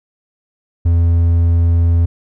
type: tone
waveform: triangle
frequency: 84.6 Hz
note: E2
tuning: 45 cents sharp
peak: -7 dBFS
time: 0.85-2.06 s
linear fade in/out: 10 ms
effects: none